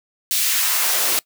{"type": "noise with high-pass filter sweep", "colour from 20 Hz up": "white", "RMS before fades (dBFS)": -19, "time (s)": [0.31, 1.19], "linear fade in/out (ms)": 0, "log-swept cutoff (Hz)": [3300, 250], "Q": 0.89, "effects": ["noise-tail reverb RT60 0.1 s tail -22 dB re dry"]}